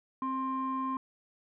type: tone pair together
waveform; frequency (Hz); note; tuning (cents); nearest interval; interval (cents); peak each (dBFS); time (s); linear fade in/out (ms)
sine; 263.7 / 1054; C4 / C6; +14 / +12; 2 octaves; 2398; -33 / -31; 0.22-0.97; 2
effects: tanh soft clip ceiling -25 dBFS